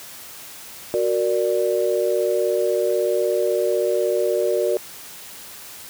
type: chord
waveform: sine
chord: Gb augmented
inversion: none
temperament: equal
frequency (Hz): 370 / 466.2 / 587.3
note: Gb4 / Bb4 / D5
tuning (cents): 0 / 0 / 0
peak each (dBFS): -22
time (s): 0.94-4.77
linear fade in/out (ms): 0
effects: white hiss -39 dBFS RMS until 5.89 s + high-pass 60 Hz 12 dB/octave